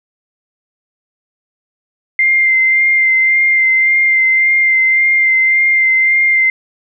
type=tone with vibrato; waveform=sine; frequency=2093 Hz; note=C7; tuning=in tune; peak=-8 dBFS; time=2.19-6.5 s; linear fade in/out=2 ms; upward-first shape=sine; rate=1.8 Hz; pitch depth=18 cents each way; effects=none